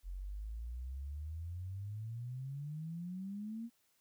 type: exponential sweep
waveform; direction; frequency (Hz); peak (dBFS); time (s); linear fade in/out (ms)
sine; up; 43.65 to 237; -40; 0.03-3.7; 50
effects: white hiss -75 dBFS RMS until 4 s